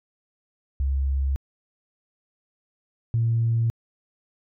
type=tone pair in turn; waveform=sine; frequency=68 / 115.07 Hz; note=C#2 / A#2; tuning=-33 / -22 cents; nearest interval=major sixth; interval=911 cents; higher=second; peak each=-20 / -18 dBFS; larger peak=second; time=0.8-1.36 / 3.14-3.7 s; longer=neither; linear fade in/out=0 ms; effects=tanh soft clip ceiling -14 dBFS